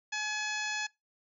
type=harmonic tone with a mistuned harmonic; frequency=848 Hz; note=G#5; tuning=36 cents sharp; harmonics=1 / 2 / 3 / 4 / 5 / 6 / 7 / 8; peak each=-41 / -35 / -38 / -43 / -44 / -44 / -44 / -45 dBFS; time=0.12-0.87 s; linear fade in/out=10 ms; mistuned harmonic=7; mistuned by=+20 cents; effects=noise-tail reverb RT60 0.2 s tail -23 dB re dry